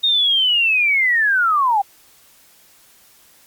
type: linear sweep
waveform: sine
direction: down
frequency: 3729 to 768 Hz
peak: -13 dBFS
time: 0.03-1.82 s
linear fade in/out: 10 ms
effects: white hiss -51 dBFS RMS until 3.46 s + Opus 48 kbps